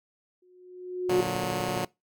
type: tone with exponential growth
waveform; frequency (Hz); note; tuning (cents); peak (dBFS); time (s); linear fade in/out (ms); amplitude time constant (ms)
sine; 363.2; F#4; -32; -19; 0.42-1.21; 5; 170
type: chord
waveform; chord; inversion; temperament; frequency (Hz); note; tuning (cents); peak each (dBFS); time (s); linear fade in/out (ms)
10% pulse; Bb augmented; none; just; 116.54 / 145.68 / 182.1; Bb2 / D3 / F#3; 0 / -14 / -27; -26 / -26 / -22; 1.09-1.85; 5
type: click train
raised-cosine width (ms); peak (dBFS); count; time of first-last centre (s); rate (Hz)
2; -27; 8; 1.19-1.769; 12.1
effects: noise-tail reverb RT60 0.2 s tail -22 dB re dry